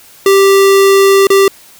square tone with dropouts, 392 Hz, G4, in tune, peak -5 dBFS, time 0.26-1.48 s, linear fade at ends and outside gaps 2 ms, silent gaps 1.27-1.302 s, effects white hiss -40 dBFS RMS until 1.79 s

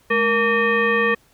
sine tone with frequency modulation, 1148 Hz, D6, 40 cents flat, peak -15 dBFS, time 0.1-1.15 s, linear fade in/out 10 ms, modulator 680 Hz, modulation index 1.7, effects pink hiss -57 dBFS RMS until 1.33 s

